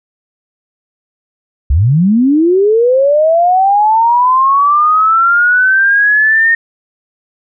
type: linear sweep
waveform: sine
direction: up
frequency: 58.9 to 1846 Hz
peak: -6 dBFS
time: 1.7-6.55 s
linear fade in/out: 5 ms
effects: none